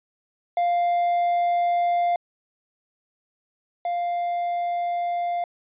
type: tone pair in turn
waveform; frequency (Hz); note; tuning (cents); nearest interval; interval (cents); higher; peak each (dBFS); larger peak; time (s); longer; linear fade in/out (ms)
triangle; 698.5 / 698.5; F5 / F5; 0 / 0; unison; 0; neither; -17 / -21; first; 0.57-2.16 / 3.85-5.44; neither; 2
effects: resampled to 8000 Hz